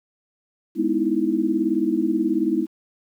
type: chord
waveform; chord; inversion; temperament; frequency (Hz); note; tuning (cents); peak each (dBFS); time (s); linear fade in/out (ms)
sine; E major seventh; first; equal with one note detuned; 207.7 / 248.2 / 311.1 / 329.6; G#3 / B3 / D#4 / E4; 0 / +9 / 0 / 0; -27 / -26 / -23 / -22; 0.75-2.67; 50
effects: 9-bit